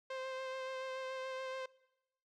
sawtooth tone with vibrato, 523.3 Hz, C5, in tune, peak -36 dBFS, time 0.1-1.66 s, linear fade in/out 5 ms, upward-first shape sine, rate 7 Hz, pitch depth 15 cents each way, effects noise-tail reverb RT60 1.0 s tail -23 dB re dry + low-pass 4000 Hz 12 dB/octave

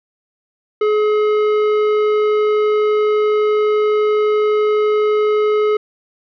triangle tone with tanh clipping, 424.1 Hz, G#4, 36 cents sharp, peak -14 dBFS, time 0.81-5.77 s, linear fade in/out 5 ms, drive 16 dB, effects none

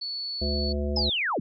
sine tone, 4435 Hz, C#8, in tune, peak -30 dBFS, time 0.01-0.73 s, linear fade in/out 10 ms
harmonic tone, 72.5 Hz, D2, 22 cents flat, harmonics 1 / 3 / 5 / 7 / 9, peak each -27 / -32 / -34 / -35 / -37 dBFS, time 0.41-1.1 s, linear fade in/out 10 ms
sine linear sweep, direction down, 5274 to 118.2 Hz, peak -24 dBFS, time 0.96-1.4 s, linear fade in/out 5 ms
sine tone with exponential decay, 830.6 Hz, G#5, in tune, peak -30 dBFS, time 0.97-1.16 s, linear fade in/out 2 ms, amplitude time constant 41 ms
effects none

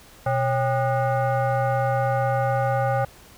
sine tone with frequency modulation, 123.47 Hz, B2, in tune, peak -19 dBFS, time 0.26-3.05 s, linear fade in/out 5 ms, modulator 671 Hz, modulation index 1.4, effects pink hiss -49 dBFS RMS until 3.37 s

